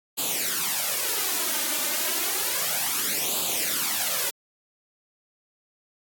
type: noise with flanger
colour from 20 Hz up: white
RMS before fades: -26 dBFS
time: 0.17-4.31 s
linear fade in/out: 20 ms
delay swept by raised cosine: 0.26 to 3.36 ms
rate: 0.31 Hz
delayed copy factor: +0.7
effects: high-pass 200 Hz 12 dB/octave + AAC 64 kbps